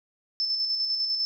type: tone with tremolo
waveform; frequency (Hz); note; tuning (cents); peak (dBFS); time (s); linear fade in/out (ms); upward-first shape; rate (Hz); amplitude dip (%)
sine; 5274; E8; 0; -23; 0.4-1.25; 0; square; 10; 35
effects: none